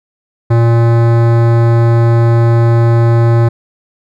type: tone with hard clipping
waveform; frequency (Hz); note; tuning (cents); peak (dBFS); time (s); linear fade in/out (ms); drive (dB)
sine; 116.54; A#2; 0; -8; 0.5-3.49; 10; 18
effects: none